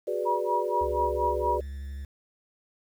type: chord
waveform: sine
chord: G# half-diminished seventh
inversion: third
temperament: equal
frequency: 370 / 415.3 / 493.9 / 587.3 Hz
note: F#4 / G#4 / B4 / D5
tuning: 0 / 0 / 0 / 0 cents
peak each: -32 dBFS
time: 0.07-1.61 s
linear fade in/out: 10 ms
type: tone with tremolo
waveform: sine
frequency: 960 Hz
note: B5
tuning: 49 cents flat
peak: -23 dBFS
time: 0.25-1.59 s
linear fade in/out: 20 ms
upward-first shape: sine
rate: 4.2 Hz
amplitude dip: 100%
type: tone with vibrato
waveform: triangle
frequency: 69.3 Hz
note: C#2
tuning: in tune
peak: -32 dBFS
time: 0.81-2.05 s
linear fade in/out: 5 ms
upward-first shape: triangle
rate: 12 Hz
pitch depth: 26 cents each way
effects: 9-bit